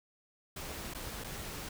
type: noise with dropouts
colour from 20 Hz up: pink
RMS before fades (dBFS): -42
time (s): 0.56-1.69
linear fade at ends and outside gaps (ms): 5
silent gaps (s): 0.938-0.947 / 1.239-1.243
effects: none